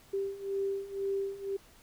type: beating tone pair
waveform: sine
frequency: 392 / 394 Hz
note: G4 / G4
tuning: 0 / +9 cents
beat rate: 2 Hz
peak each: -36 / -33 dBFS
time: 0.13-1.57 s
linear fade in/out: 10 ms
effects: pink hiss -59 dBFS RMS until 1.82 s